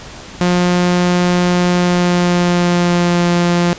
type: tone with pitch glide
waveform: sawtooth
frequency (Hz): 177.8 to 174.04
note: F3 to F3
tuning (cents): +31 to -6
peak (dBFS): -7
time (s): 0.41-3.73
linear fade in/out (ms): 0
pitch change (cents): -37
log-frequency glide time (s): 1.72-3.28
effects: pink hiss -33 dBFS RMS until 3.78 s + resampled to 16000 Hz